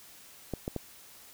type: clicks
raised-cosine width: 2 ms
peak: -19 dBFS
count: 3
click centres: 0.537 / 0.679 / 0.763 s
effects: white hiss -53 dBFS RMS until 1.33 s